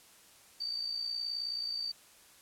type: tone with amplitude modulation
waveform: sine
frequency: 4609 Hz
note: D8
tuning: 33 cents flat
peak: -31 dBFS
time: 0.6-1.92 s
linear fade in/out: 10 ms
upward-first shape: sine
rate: 58.9 Hz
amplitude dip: 60%
effects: white hiss -59 dBFS RMS until 2.41 s + low-pass 12000 Hz 12 dB/octave